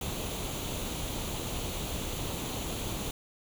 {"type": "noise with comb filter", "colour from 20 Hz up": "pink", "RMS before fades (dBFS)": -35, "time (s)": [0.01, 3.11], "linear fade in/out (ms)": 2, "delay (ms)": 0.29, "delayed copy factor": 0.55, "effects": []}